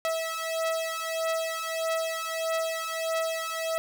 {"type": "beating tone pair", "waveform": "sawtooth", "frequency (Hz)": [650, 651.6], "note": ["E5", "E5"], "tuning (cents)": [-24, -20], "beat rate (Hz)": 1.6, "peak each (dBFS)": -27, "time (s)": [0.05, 3.78], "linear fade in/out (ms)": 0, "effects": []}